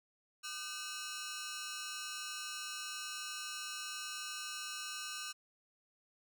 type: ring-modulated tone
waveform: 10% pulse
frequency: 1369 Hz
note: F6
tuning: 35 cents flat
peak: -30 dBFS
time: 0.43-5.33 s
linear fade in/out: 20 ms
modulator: 156 Hz
effects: none